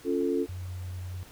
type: chord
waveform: sine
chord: Db augmented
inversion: none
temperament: equal with one note detuned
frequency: 277.2 / 349.2 / 442 Hz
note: Db4 / F4 / A4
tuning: 0 / 0 / +8 cents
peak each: -29 dBFS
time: 0.04-0.47 s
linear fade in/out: 50 ms
type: tone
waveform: sine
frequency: 91 Hz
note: F#2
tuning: 28 cents flat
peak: -34 dBFS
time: 0.49-1.23 s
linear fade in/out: 0 ms
effects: pink hiss -52 dBFS RMS until 1.31 s